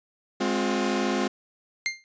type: chord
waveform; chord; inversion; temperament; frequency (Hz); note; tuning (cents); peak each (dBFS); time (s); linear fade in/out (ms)
sawtooth; F minor; first; equal with one note detuned; 207.7 / 261.6 / 356.2; Ab3 / C4 / F4; 0 / 0 / +34; -24; 0.4-1.28; 10
type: tone with exponential decay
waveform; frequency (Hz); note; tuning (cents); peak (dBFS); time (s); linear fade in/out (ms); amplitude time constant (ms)
sawtooth; 2100; C7; +6; -18; 1.86-2.04; 0; 37
effects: resampled to 16000 Hz